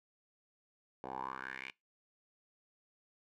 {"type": "tone with band-pass filter sweep", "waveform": "10% pulse", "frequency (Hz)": 65.41, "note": "C2", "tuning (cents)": 0, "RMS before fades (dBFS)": -44, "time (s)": [1.04, 1.71], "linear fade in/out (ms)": 0, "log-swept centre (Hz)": [650, 2600], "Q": 5.2, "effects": ["noise-tail reverb RT60 0.2 s tail -23 dB re dry"]}